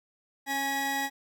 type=tone cluster; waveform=40% pulse; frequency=273.4 / 830 / 1929 Hz; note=C#4 / G#5 / B6; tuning=-24 / -1 / -41 cents; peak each=-36 / -30 / -31 dBFS; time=0.46-1.1 s; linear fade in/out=50 ms; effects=none